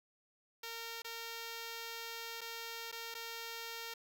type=tone with dropouts; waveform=5% pulse; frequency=460 Hz; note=A#4; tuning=23 cents flat; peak=-31 dBFS; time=0.63-3.94 s; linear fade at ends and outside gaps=5 ms; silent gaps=1.021-1.045 / 2.409-2.414 / 2.915-2.924 / 3.143-3.149 s; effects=11-bit